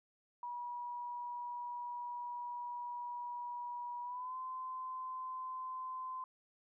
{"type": "tone with pitch glide", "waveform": "sine", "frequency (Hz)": [967, 1030.4], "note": ["B5", "C6"], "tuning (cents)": [-37, -27], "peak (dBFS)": -40, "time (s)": [0.43, 6.24], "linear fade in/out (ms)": 2, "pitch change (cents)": 110, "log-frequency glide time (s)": [4.02, 4.36], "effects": []}